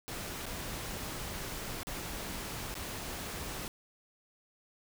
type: noise with dropouts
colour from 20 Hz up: pink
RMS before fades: -40 dBFS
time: 0.08-3.68 s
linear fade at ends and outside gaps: 0 ms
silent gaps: 0.457-0.464 / 1.832-1.87 / 2.742-2.753 s
effects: none